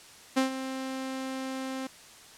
sawtooth tone with ADSR envelope, 263.6 Hz, C4, 13 cents sharp, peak -17 dBFS, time 0.36-1.87 s, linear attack 16 ms, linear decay 120 ms, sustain -12 dB, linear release 4 ms, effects white hiss -51 dBFS RMS until 2.37 s + low-pass 9000 Hz 12 dB/octave

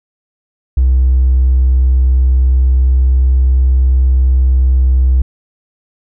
sine tone with hard clipping, 64.3 Hz, C2, 30 cents flat, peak -7 dBFS, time 0.77-5.22 s, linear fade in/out 5 ms, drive 1 dB, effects none

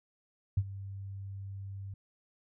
sine tone with ADSR envelope, 98 Hz, G2, in tune, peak -22 dBFS, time 0.57-1.94 s, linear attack 6 ms, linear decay 52 ms, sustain -17 dB, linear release 4 ms, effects none

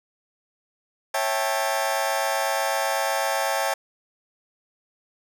sawtooth chord, A dominant seventh, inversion first, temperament just, 550 / 660 / 792 / 880 Hz, C#5 / E5 / G5 / A5, -14 / +2 / +18 / 0 cents, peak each -24 dBFS, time 1.14-3.74 s, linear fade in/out 5 ms, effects none

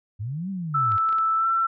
sine linear two-way sweep, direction up then down, 94.9 to 198.4 to 94.9 Hz, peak -27 dBFS, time 0.19-0.98 s, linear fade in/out 20 ms, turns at 0.5 s
sine tone with pitch glide, 1318.5 to 1343.1 Hz, E6 to E6, 0 to +32 cents, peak -19 dBFS, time 0.74-1.67 s, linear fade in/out 10 ms, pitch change +32 cents, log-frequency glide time 1.37-1.47 s
clicks, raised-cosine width 0.3 ms, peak -26 dBFS, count 5, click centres 0.92 / 0.981 / 1.09 / 1.127 / 1.185 s
effects none

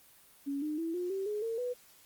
sine tone with pitch steps, 280 / 303.6 / 329.2 / 356.9 / 386.9 / 419.5 / 454.9 / 493.2 Hz, C#4 / D#4 / E4 / F4 / G4 / G#4 / A#4 / B4, +18 / -42 / -2 / +38 / -23 / +17 / -42 / -2 cents, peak -32 dBFS, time 0.46-1.74 s, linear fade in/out 20 ms, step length 160 ms, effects white hiss -60 dBFS RMS until 2.05 s + Opus 24 kbps

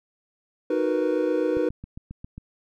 triangle chord, B major seventh, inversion first, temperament equal, 311.1 / 370 / 466.2 / 493.9 Hz, D#4 / F#4 / A#4 / B4, 0 / 0 / 0 / 0 cents, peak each -24 / -26 / -27 / -23 dBFS, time 0.7-1.69 s, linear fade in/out 5 ms
click train, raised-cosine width 5 ms, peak -25 dBFS, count 7, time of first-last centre 1.57-2.38 s, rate 7.41 Hz
effects none

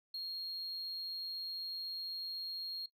sine tone, 4258 Hz, C8, 30 cents sharp, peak -36 dBFS, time 0.14-2.86 s, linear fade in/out 5 ms, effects noise-tail reverb RT60 0.1 s tail -22 dB re dry + tanh soft clip ceiling -38 dBFS

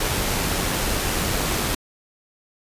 pink noise with amplitude modulation, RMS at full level -22 dBFS, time 0-1.75 s, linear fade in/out 5 ms, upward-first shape sine, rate 95.4 Hz, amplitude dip 25%, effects resampled to 32000 Hz

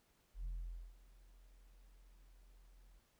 sine tone with ADSR envelope, 42.89 Hz, F1, 31 cents flat, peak -37 dBFS, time 0.34-3 s, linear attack 110 ms, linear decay 490 ms, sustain -23 dB, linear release 23 ms, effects tanh soft clip ceiling -39 dBFS + pink hiss -75 dBFS RMS until 3.19 s

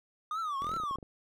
triangle tone with vibrato, 1205 Hz, D6, 44 cents sharp, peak -30 dBFS, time 0.31-0.96 s, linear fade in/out 2 ms, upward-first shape triangle, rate 2.8 Hz, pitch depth 210 cents each way
5% pulse tone, 41.86 Hz, E1, 27 cents sharp, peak -33 dBFS, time 0.62-0.78 s, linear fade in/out 0 ms
clicks, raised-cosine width 2 ms, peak -33 dBFS, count 9, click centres 0.694 / 0.735 / 0.77 / 0.8 / 0.836 / 0.911 / 0.956 / 0.986 / 1.028 s
effects none

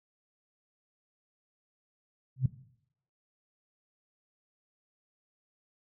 sine tone with exponential growth, 130.1 Hz, C3, 9 cents flat, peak -18 dBFS, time 2.36-2.46 s, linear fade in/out 5 ms, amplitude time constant 20 ms, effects noise-tail reverb RT60 0.7 s tail -17 dB re dry

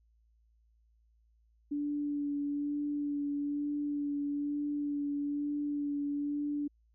sine tone with vibrato, 289.5 Hz, D4, 25 cents flat, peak -31 dBFS, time 1.71-6.68 s, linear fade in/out 10 ms, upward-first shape sine, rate 1.1 Hz, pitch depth 15 cents each way, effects added 56 Hz sine -65 dBFS peak until 6.94 s

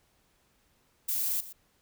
violet noise with echo, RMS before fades -30 dBFS, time 1.08-1.41 s, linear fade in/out 10 ms, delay 120 ms, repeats 1, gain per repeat -15 dB, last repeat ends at 1.53 s, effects pink hiss -69 dBFS RMS until 1.81 s

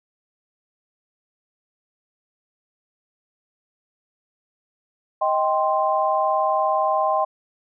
sine chord, C minor, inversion first, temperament just, 627.9 / 784.9 / 1046.5 Hz, Eb5 / G5 / C6, +16 / +2 / 0 cents, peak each -22 dBFS, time 5.21-7.25 s, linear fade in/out 10 ms, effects none

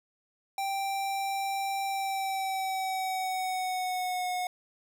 square tone with pitch glide, 784 to 727.3 Hz, G5 to F#5, 0 to -30 cents, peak -30 dBFS, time 0.58-4.47 s, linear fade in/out 2 ms, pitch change -130 cents, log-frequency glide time 1.85-4.29 s, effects none

